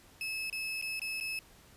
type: tone with dropouts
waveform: 35% pulse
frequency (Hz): 2596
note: E7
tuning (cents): -27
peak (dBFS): -33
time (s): 0.21-1.39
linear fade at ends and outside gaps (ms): 1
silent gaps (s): 0.499-0.527 / 0.814-0.824 / 0.995-1.017 / 1.201-1.209
effects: pink hiss -59 dBFS RMS until 1.76 s + resampled to 32000 Hz